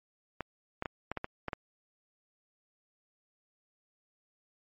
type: clicks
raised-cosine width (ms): 0.5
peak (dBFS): -19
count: 8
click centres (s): 0.407 / 0.824 / 0.858 / 1.116 / 1.173 / 1.244 / 1.483 / 1.532
effects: MP3 32 kbps